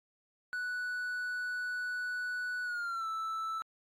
triangle tone with pitch glide, 1480 to 1318.5 Hz, F#6 to E6, 0 to 0 cents, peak -32 dBFS, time 0.53-3.62 s, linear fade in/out 0 ms, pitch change -200 cents, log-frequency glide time 2.64-3.07 s, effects AAC 48 kbps

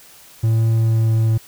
triangle tone with pitch glide, 112.7 to 111.79 Hz, A2 to A2, +42 to +28 cents, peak -11 dBFS, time 0.43-1.38 s, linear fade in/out 10 ms, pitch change -14 cents, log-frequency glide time 0.8-1.18 s, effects white hiss -45 dBFS RMS until 1.47 s

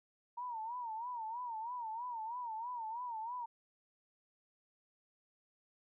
sine tone with vibrato, 932.3 Hz, A#5, in tune, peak -39 dBFS, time 0.37-3.46 s, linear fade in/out 10 ms, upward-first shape sine, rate 3.1 Hz, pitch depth 120 cents each way, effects none

